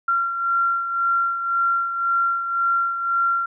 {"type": "beating tone pair", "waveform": "sine", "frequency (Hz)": [1373, 1374.9], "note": ["F6", "F6"], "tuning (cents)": [-30, -27], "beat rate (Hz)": 1.9, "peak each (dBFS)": [-19, -27], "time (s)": [0.08, 3.46], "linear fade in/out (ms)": 5, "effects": []}